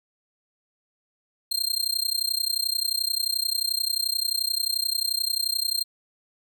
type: tone with amplitude modulation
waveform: sawtooth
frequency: 4186 Hz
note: C8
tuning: in tune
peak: -17 dBFS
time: 1.51-5.84 s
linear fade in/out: 10 ms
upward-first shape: sine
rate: 31.4 Hz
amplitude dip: 95%
effects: none